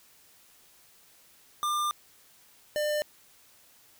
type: tone pair in turn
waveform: square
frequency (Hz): 1197 / 598.5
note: D6 / D5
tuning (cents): +33 / +33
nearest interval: octave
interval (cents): 1200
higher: first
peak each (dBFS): -27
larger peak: neither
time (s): 1.63-1.91 / 2.76-3.02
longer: first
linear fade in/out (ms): 0
effects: white hiss -59 dBFS RMS until 3.99 s